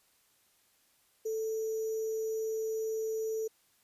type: tone with sample-and-hold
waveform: sine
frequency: 441.1 Hz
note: A4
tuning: 4 cents sharp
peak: -31 dBFS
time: 1.25-3.48 s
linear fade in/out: 10 ms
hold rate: 6300 Hz
effects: white hiss -69 dBFS RMS until 3.83 s + resampled to 32000 Hz